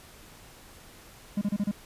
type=tone bursts; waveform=triangle; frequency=203.9 Hz; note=G#3; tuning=32 cents flat; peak=-22 dBFS; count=5; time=1.37-1.714 s; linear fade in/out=5 ms; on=44 ms; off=31 ms; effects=pink hiss -51 dBFS RMS until 1.85 s + resampled to 32000 Hz